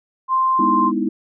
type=tone; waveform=sine; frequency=1046.5 Hz; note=C6; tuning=in tune; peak=-14 dBFS; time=0.28-0.92 s; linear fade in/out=50 ms
type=chord; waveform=sine; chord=E major seventh; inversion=first; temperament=just; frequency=206 / 247.2 / 309 / 329.6 Hz; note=G#3 / B3 / D#4 / E4; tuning=-14 / +2 / -12 / 0 cents; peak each=-24 / -23 / -23 / -23 dBFS; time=0.59-1.09 s; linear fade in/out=5 ms
effects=none